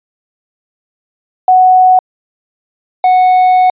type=tone pair in turn; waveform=sine / triangle; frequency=741 / 737.3 Hz; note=F#5 / F#5; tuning=+2 / -6 cents; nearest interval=unison; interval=8 cents; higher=first; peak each=-3 dBFS; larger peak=neither; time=1.48-1.99 / 3.04-3.7 s; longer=second; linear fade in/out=2 ms; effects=resampled to 8000 Hz